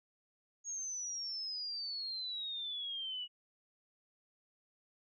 sine exponential sweep, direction down, 6645 to 2910 Hz, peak -38 dBFS, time 0.64-3.28 s, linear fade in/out 50 ms, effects none

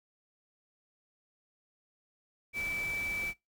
sine tone in noise, 2313 Hz, D7, 27 cents flat, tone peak -32 dBFS, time 2.53-3.34 s, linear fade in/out 50 ms, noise pink, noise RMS -45 dBFS, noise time 2.53-3.34 s, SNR +10 dB, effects noise-tail reverb RT60 0.2 s tail -21 dB re dry

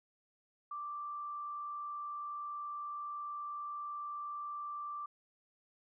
sine tone with frequency modulation, 1174.7 Hz, D6, in tune, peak -39 dBFS, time 0.71-5.06 s, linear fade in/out 5 ms, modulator 61.5 Hz, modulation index 0.21, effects none

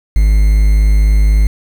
triangle tone with quantisation, 51.91 Hz, G#1, in tune, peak -4 dBFS, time 0.16-1.47 s, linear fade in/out 0 ms, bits 5, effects none

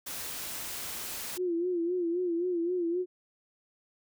white noise, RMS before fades -38 dBFS, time 0.06-1.38 s, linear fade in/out 10 ms
sine tone with vibrato, 349.2 Hz, F4, in tune, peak -27 dBFS, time 1.36-3.06 s, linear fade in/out 50 ms, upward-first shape sine, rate 3.8 Hz, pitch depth 82 cents each way
effects none

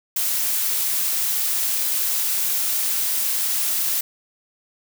blue noise, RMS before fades -22 dBFS, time 0.16-4.01 s, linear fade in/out 5 ms, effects none

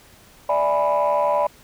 sine chord, E dominant seventh, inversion third, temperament equal, 587.3 / 659.3 / 830.6 / 987.8 Hz, D5 / E5 / G#5 / B5, 0 / 0 / 0 / 0 cents, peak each -19 / -25 / -24 / -20 dBFS, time 0.49-1.47 s, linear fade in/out 5 ms, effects tanh soft clip ceiling -11 dBFS + pink hiss -50 dBFS RMS until 1.63 s

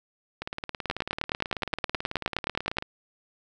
two click trains, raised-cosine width 0.3 ms, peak -16 / -9 dBFS, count 45 / 19, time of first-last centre 0.42-2.824 / 0.9-2.785 s, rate 18.3 / 9.55 Hz, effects none

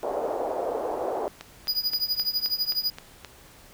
white band-pass noise, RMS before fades -29 dBFS, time 0.03-1.28 s, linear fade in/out 0 ms, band 390 to 710 Hz, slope 24 dB/octave
click train, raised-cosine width 0.2 ms, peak -20 dBFS, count 8, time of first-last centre 1.41-3.247 s, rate 3.81 Hz
square tone with tremolo, 4922 Hz, D#8, 20 cents flat, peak -21 dBFS, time 1.68-2.9 s, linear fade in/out 0 ms, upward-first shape triangle, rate 12 Hz, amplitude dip 95%
effects pink hiss -51 dBFS RMS until 3.73 s

